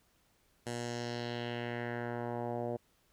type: tone with low-pass filter sweep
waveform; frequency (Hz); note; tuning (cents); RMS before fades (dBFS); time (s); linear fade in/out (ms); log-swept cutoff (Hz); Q
10% pulse; 119.6; A#2; +45; -38; 0.66-2.77; 10; 9100 to 580; 2.1
effects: pink hiss -71 dBFS RMS until 3.12 s